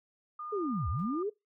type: tone with pitch glide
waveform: sine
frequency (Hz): 1216 to 1206.9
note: D#6 to D6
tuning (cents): -40 to +47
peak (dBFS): -38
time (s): 0.39-1.23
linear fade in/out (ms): 5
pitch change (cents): -13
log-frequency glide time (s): 0.61-1
type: linear two-way sweep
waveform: sine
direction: down then up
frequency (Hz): 440 to 65.41 to 440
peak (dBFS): -30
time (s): 0.52-1.3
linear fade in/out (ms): 10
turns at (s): 0.89
type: noise with exponential decay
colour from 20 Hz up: brown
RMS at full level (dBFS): -48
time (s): 0.99-1.16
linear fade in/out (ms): 2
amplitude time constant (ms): 35
effects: noise-tail reverb RT60 0.2 s tail -23 dB re dry